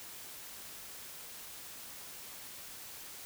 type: silence
effects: white hiss -48 dBFS RMS until 3.25 s